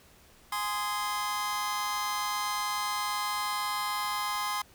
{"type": "chord", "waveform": "sawtooth", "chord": "Ab major", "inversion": "none", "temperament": "just", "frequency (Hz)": [830.6, 1038.3, 1245.9], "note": ["Ab5", "C6", "Eb6"], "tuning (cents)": [0, -14, 2], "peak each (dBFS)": [-32, -28, -32], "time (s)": [0.52, 4.62], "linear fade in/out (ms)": 5, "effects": ["pink hiss -58 dBFS RMS until 4.74 s"]}